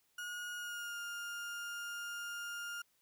35% pulse tone with pitch glide, 1442 to 1409.9 Hz, F#6 to F6, -45 to +16 cents, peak -39 dBFS, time 0.18-2.82 s, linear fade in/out 5 ms, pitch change -39 cents, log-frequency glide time 0.56-1 s, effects white hiss -75 dBFS RMS until 3.01 s

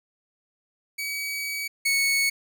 sawtooth tone pair in turn, 2271 / 2214 Hz, C#7 / C#7, +41 / -3 cents, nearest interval unison, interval 44 cents, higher first, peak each -25 / -17 dBFS, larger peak second, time 0.98-1.68 / 1.85-2.3 s, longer first, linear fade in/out 10 ms, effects none

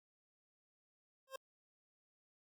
25% pulse tone with exponential growth, 532 Hz, C5, 29 cents sharp, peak -36 dBFS, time 1.27-1.36 s, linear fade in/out 5 ms, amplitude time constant 19 ms, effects Opus 48 kbps

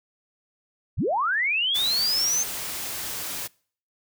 sine linear sweep, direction up, 35.09 to 6400 Hz, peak -21 dBFS, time 0.97-2.44 s, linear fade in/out 20 ms
white noise, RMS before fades -32 dBFS, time 1.74-3.48 s, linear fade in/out 20 ms
effects noise-tail reverb RT60 0.5 s tail -25 dB re dry

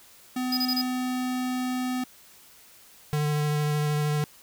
square tone, 253 Hz, B3, 42 cents sharp, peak -27 dBFS, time 0.36-2.04 s, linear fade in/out 5 ms
square tone bursts, 4978 Hz, D#8, in tune, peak -25 dBFS, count 4, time 0.52-0.816 s, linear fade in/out 5 ms, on 53 ms, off 28 ms
square tone with vibrato, 149.3 Hz, D3, 29 cents sharp, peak -24 dBFS, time 3.13-4.24 s, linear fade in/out 0 ms, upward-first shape sine, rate 13 Hz, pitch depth 12 cents each way
effects white hiss -53 dBFS RMS until 4.42 s

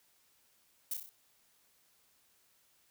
violet noise with echo, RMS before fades -35 dBFS, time 0.91-0.94 s, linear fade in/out 5 ms, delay 31 ms, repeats 5, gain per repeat -4 dB, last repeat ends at 1.095 s, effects white hiss -70 dBFS RMS until 2.9 s

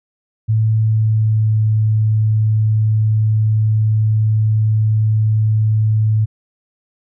sine tone with pitch glide, 110 to 108.61 Hz, A2 to A2, 0 to -22 cents, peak -11 dBFS, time 0.48-6.26 s, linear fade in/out 20 ms, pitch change -22 cents, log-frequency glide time 0.76-1.59 s, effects none

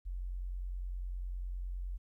sine tone, 44.96 Hz, F#1, 49 cents flat, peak -36 dBFS, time 0.05-1.98 s, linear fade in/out 20 ms, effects 13-bit

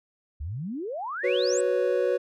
sine exponential sweep, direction up, 65.5 to 8372 Hz, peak -30 dBFS, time 0.4-1.61 s, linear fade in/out 10 ms
triangle chord, F# suspended fourth, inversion none, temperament just, 370 / 493.3 / 555 Hz, F#4 / B4 / C#5, 0 / -2 / +2 cents, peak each -25 / -23 / -25 dBFS, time 1.23-2.18 s, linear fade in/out 20 ms
effects none

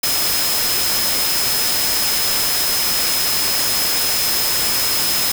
sine tone in noise, 5120 Hz, D#8, 49 cents sharp, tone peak -21 dBFS, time 0.03-5.32 s, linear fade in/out 5 ms, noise white, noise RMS -19 dBFS, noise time 0.03-5.32 s, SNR -5 dB, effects none

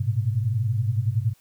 sine tone cluster, 103.6 / 113.8 / 124.8 Hz, G#2 / A#2 / B2, -4 / -41 / +19 cents, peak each -24 / -26 / -26 dBFS, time 0-1.34 s, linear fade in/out 10 ms, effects white hiss -61 dBFS RMS until 1.4 s

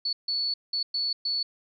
sine tone bursts at uneven times, 4435 Hz, C#8, in tune, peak -25 dBFS, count 5, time 0.05-0.13 / 0.28-0.54 / 0.73-0.83 / 0.94-1.13 / 1.25-1.43 s, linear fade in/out 5 ms, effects none

